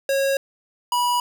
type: tone pair in turn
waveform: square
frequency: 547 / 974.6 Hz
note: C#5 / B5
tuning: -23 / -23 cents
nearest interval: minor seventh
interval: 1000 cents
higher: second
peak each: -19 dBFS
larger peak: neither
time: 0.09-0.37 / 0.92-1.2 s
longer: neither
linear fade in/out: 2 ms
effects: none